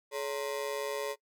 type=ring-modulated tone; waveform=35% pulse; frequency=493.9 Hz; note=B4; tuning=in tune; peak=-28 dBFS; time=0.11-1.16 s; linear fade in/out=50 ms; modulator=68.6 Hz; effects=noise-tail reverb RT60 0.1 s tail -21 dB re dry